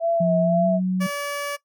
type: tone with vibrato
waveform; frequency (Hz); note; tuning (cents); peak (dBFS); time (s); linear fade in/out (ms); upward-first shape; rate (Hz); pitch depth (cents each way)
sine; 659.3; E5; 0; -18; 0-0.8; 50; sine; 2.1; 41
type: tone with pitch glide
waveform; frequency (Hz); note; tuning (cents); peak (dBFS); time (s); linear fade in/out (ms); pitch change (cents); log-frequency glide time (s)
sine; 175 to 184.98; F3 to F#3; +4 to 0; -19; 0.2-1.07; 10; +96; 0.57-0.67
type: tone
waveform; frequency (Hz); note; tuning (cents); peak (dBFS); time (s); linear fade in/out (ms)
15% pulse; 574; D5; -40; -19; 1-1.57; 20
effects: noise-tail reverb RT60 0.1 s tail -18 dB re dry